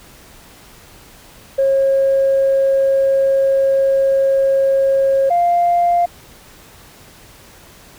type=tone pair in turn; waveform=sine; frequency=542 / 697.3 Hz; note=C#5 / F5; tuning=-39 / -3 cents; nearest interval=major third; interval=436 cents; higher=second; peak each=-10 dBFS; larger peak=neither; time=1.58-5.3 / 5.3-6.06 s; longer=first; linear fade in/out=10 ms; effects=tanh soft clip ceiling -7 dBFS + pink hiss -43 dBFS RMS until 7.98 s